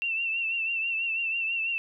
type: tone with vibrato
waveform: sine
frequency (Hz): 2700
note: E7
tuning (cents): +41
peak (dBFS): -26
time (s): 0.02-1.78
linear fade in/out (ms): 0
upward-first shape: triangle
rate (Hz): 6.1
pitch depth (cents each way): 60
effects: none